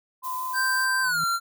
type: tone with vibrato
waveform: sine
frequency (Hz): 1021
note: C6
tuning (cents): -43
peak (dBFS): -28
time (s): 0.22-1.13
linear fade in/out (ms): 50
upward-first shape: triangle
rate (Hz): 5.3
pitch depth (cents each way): 14
type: noise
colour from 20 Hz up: violet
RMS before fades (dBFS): -38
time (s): 0.23-0.86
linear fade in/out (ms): 20
type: tone with pitch glide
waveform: square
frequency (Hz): 1568 to 1372.9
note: G6 to F6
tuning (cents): 0 to -30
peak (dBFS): -23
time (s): 0.53-1.4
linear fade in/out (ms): 50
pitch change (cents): -230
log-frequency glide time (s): 1.02-1.21
type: tone with exponential growth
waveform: sine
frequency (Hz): 160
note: D#3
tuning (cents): +49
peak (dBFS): -33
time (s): 0.92-1.24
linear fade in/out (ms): 2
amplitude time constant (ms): 69
effects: none